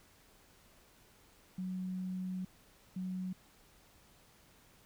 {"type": "tone bursts at uneven times", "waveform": "sine", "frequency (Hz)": 185, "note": "F#3", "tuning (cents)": 0, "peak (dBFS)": -36, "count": 2, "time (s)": [[1.58, 2.45], [2.96, 3.33]], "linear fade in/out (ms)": 5, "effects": ["pink hiss -64 dBFS RMS until 4.85 s"]}